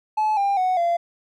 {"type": "tone with pitch steps", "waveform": "triangle", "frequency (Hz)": [860, 797.8, 740.1, 686.5], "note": ["A5", "G5", "F#5", "F5"], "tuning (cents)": [-40, 30, 0, -30], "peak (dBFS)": -15, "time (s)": [0.17, 0.97], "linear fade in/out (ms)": 10, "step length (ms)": 200, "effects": ["tanh soft clip ceiling -13 dBFS"]}